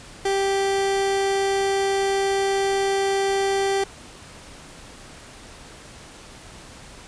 30% pulse tone, 392 Hz, G4, in tune, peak -17 dBFS, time 0.25-3.84 s, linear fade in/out 5 ms, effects pink hiss -43 dBFS RMS until 7.07 s + resampled to 22050 Hz

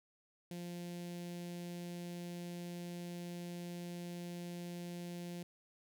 sawtooth tone with notch filter, 174.5 Hz, F3, 1 cent flat, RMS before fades -45 dBFS, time 0.51-5.43 s, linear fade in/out 2 ms, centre 1200 Hz, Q 0.71, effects none

